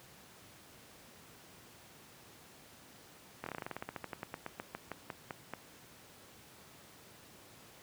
slowing click train, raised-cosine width 0.5 ms, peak -24 dBFS, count 24, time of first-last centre 3.44-5.536 s, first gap 23 ms, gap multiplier 1.11, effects pink hiss -57 dBFS RMS until 7.82 s + high-pass 100 Hz 12 dB/octave

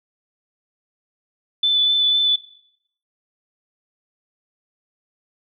sine tone with vibrato, 3500 Hz, A7, 10 cents flat, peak -14 dBFS, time 1.63-2.36 s, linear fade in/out 5 ms, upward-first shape sine, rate 4 Hz, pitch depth 14 cents each way, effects noise-tail reverb RT60 0.7 s tail -18 dB re dry

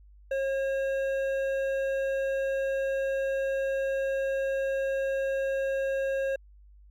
sine tone with hard clipping, 541 Hz, C#5, 42 cents flat, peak -28 dBFS, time 0.31-6.36 s, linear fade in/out 5 ms, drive 9 dB, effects added 50 Hz sine -51 dBFS peak until 6.9 s

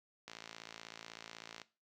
click train, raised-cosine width 0.2 ms, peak -29 dBFS, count 76, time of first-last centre 0.28-1.617 s, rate 56.1 Hz, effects noise-tail reverb RT60 0.3 s tail -17 dB re dry + high-pass 150 Hz 12 dB/octave

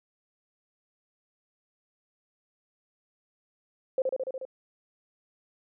sine tone with echo, 523.3 Hz, C5, in tune, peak -22 dBFS, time 3.98-4.02 s, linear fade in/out 2 ms, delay 72 ms, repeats 6, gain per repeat -2 dB, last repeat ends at 4.452 s, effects none

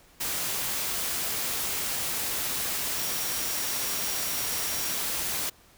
sine tone in noise, 5640 Hz, F8, 16 cents sharp, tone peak -38 dBFS, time 2.97-4.95 s, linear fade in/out 10 ms, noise white, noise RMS -30 dBFS, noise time 0.2-5.5 s, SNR -11 dB, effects pink hiss -57 dBFS RMS until 5.77 s

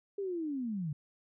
sine linear sweep, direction down, 408 to 139.3 Hz, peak -33 dBFS, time 0.18-0.93 s, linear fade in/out 5 ms, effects none

